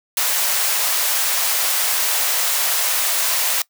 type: high-pass noise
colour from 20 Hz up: white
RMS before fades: -19 dBFS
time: 0.17-3.62 s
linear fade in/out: 2 ms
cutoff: 540 Hz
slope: 24 dB/octave
effects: noise-tail reverb RT60 0.1 s tail -21 dB re dry